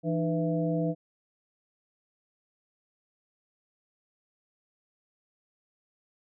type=harmonic tone with a mistuned harmonic; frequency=165.5 Hz; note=E3; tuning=7 cents sharp; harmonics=1 / 2 / 3 / 4; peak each=-28 / -31 / -33 / -34 dBFS; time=0.03-0.95 s; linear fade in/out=50 ms; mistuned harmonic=2; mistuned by=-140 cents; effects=none